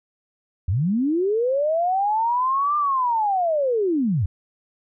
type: linear two-way sweep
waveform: sine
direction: up then down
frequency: 77.2 to 1200 to 77.2 Hz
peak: -18 dBFS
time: 0.68-4.26 s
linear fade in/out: 5 ms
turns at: 2.77 s
effects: none